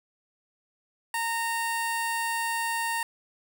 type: tone with notch filter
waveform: 15% pulse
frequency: 920 Hz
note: A#5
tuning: 23 cents flat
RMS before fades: -29 dBFS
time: 1.14-3.03 s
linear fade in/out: 2 ms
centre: 3400 Hz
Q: 1.6
effects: none